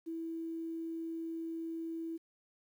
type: tone with quantisation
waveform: sine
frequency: 328.5 Hz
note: E4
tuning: 6 cents flat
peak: -37 dBFS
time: 0.06-2.18 s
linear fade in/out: 20 ms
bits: 11
effects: none